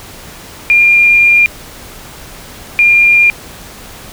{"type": "tone bursts at uneven times", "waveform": "sine", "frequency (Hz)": 2403, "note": "D7", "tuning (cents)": 39, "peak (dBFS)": -4, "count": 2, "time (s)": [[0.7, 1.46], [2.79, 3.3]], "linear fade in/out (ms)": 0, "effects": ["pink hiss -32 dBFS RMS until 4.12 s"]}